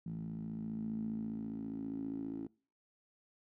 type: tone with band-pass filter sweep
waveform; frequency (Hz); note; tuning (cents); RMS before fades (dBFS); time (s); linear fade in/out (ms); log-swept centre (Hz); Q
10% pulse; 54.9; A1; -3; -41; 0.06-2.47; 5; 180 to 300; 7.2
effects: noise-tail reverb RT60 0.4 s tail -24 dB re dry